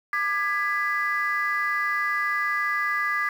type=chord; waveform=sine; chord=G# diminished; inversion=second; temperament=just; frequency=1196.1 / 1661.2 / 1993.5 Hz; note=D6 / G#6 / B6; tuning=+31 / 0 / +16 cents; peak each=-26 dBFS; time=0.13-3.29 s; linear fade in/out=2 ms; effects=tanh soft clip ceiling -16 dBFS + 8-bit